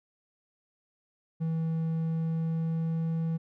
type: tone with pitch glide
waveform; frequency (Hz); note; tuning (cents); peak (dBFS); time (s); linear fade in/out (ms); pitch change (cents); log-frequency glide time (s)
triangle; 162.3 to 163.33; E3 to E3; -27 to -16; -25; 1.4-3.38; 20; +11; 1.91-3.13
effects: none